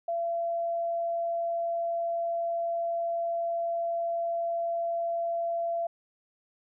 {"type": "tone", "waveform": "sine", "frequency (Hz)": 678, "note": "E5", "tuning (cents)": 49, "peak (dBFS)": -27, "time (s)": [0.08, 5.87], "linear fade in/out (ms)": 5, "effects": []}